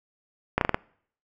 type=slowing click train; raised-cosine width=0.5 ms; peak=-6 dBFS; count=5; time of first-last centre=0.58-0.744 s; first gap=32 ms; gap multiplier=1.17; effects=noise-tail reverb RT60 0.6 s tail -25 dB re dry